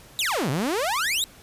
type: exponential two-way sweep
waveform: sawtooth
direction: down then up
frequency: 4003 to 123.47 to 4003 Hz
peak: -19 dBFS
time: 0.19-1.24 s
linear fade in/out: 0 ms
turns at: 0.5 s
effects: pink hiss -49 dBFS RMS until 1.42 s + resampled to 32000 Hz